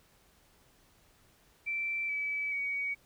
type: tone with pitch steps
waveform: sine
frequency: 2338 / 2295 / 2253 Hz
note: D7 / D7 / C#7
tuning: -8 / -40 / +28 cents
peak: -31 dBFS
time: 1.66-2.95 s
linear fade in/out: 20 ms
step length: 430 ms
effects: pink hiss -65 dBFS RMS until 3.05 s